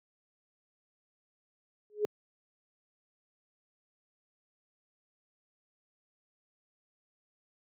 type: tone with exponential growth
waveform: sine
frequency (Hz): 419.2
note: G#4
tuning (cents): +16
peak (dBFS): -22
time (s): 1.9-2.05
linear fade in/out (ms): 0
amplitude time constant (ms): 31
effects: high-pass 150 Hz 12 dB/octave